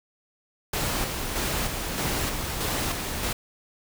pink noise with tremolo, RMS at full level -27 dBFS, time 0.73-3.33 s, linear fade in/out 5 ms, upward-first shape square, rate 1.6 Hz, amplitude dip 35%, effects none

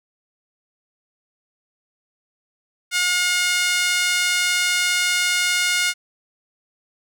5% pulse tone with high-pass filter, 717 Hz, F5, 45 cents sharp, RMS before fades -20 dBFS, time 2.91-5.94 s, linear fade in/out 50 ms, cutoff 1700 Hz, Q 3.4, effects none

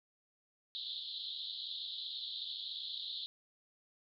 white band-pass noise, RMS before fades -43 dBFS, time 0.75-3.26 s, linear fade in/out 0 ms, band 3300 to 4200 Hz, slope 96 dB/octave, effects none

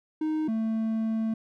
triangle tone pair in turn, 311.1 / 222.3 Hz, D#4 / A3, 0 / +18 cents, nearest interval tritone, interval 582 cents, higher first, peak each -23 dBFS, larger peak neither, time 0.21-0.48 / 0.48-1.34 s, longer second, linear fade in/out 5 ms, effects none

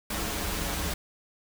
pink noise with comb filter, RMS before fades -31 dBFS, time 0.1-0.94 s, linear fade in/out 5 ms, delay 7.9 ms, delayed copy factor -0.9, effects none

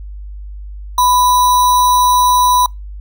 sine tone with sample-and-hold, 994 Hz, B5, 11 cents sharp, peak -8 dBFS, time 0.98-2.66 s, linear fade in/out 2 ms, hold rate 4900 Hz, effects noise-tail reverb RT60 0.2 s tail -26 dB re dry + added 50 Hz sine -26 dBFS peak until 3 s

